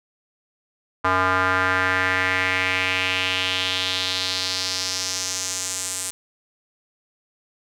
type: tone with band-pass filter sweep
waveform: square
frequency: 92.9 Hz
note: F#2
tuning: 7 cents sharp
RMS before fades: -23 dBFS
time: 1.04-6.11 s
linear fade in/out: 10 ms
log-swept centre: 1200 to 8400 Hz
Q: 2.8
effects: none